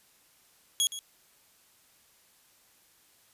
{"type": "tone with echo", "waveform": "20% pulse", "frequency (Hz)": 3322, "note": "G#7", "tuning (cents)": 0, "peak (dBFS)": -18, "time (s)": [0.8, 0.87], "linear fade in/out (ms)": 0, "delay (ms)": 120, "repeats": 1, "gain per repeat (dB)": -13, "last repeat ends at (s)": 0.99, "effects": ["white hiss -63 dBFS RMS until 3.33 s", "resampled to 32000 Hz"]}